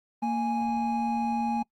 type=tone pair together; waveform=triangle; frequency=231.3 / 830.6 Hz; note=A#3 / G#5; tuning=-13 / 0 cents; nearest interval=octave + minor seventh; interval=2213 cents; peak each=-26 dBFS; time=0.22-1.63 s; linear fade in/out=10 ms; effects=noise-tail reverb RT60 0.1 s tail -26 dB re dry + Opus 24 kbps